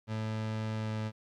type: tone with pitch glide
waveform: 30% pulse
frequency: 109.5 to 108.81 Hz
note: A2 to A2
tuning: -8 to -19 cents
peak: -30 dBFS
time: 0.07-1.12 s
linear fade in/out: 50 ms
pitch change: -11 cents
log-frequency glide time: 0.77-0.91 s
effects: low-pass 5000 Hz 12 dB/octave + 12-bit